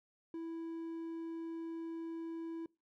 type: tone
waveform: triangle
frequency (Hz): 329.6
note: E4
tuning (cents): 0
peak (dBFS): -38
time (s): 0.34-2.66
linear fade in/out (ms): 2
effects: noise-tail reverb RT60 0.3 s tail -25 dB re dry